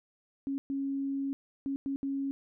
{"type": "tone bursts at uneven times", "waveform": "sine", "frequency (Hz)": 274.8, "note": "C#4", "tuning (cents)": -15, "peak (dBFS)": -30, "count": 5, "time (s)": [[0.47, 0.58], [0.7, 1.33], [1.66, 1.76], [1.86, 1.96], [2.03, 2.31]], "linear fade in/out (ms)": 0, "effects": []}